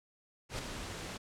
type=noise with ADSR envelope; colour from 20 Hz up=pink; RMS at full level=-36 dBFS; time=0.49-1.18 s; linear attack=98 ms; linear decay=4 ms; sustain=-6 dB; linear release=18 ms; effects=low-pass 8000 Hz 12 dB/octave